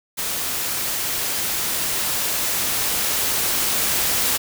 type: noise with level ramp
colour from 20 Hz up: white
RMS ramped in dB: -25 to -20 dBFS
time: 0.17-4.38 s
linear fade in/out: 20 ms
effects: none